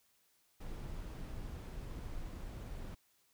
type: noise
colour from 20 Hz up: brown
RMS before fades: -44 dBFS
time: 0.6-2.95 s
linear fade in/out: 10 ms
effects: white hiss -73 dBFS RMS until 3.33 s